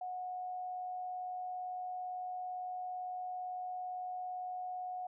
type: tone with amplitude modulation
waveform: sine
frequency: 731 Hz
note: F#5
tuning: 21 cents flat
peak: -37 dBFS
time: 0.01-5.07 s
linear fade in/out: 5 ms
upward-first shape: sine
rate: 97.8 Hz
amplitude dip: 25%
effects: none